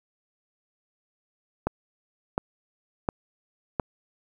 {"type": "click train", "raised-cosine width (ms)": 1, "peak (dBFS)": -10, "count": 4, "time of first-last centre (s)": [1.67, 3.798], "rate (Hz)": 1.41, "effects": ["8-bit"]}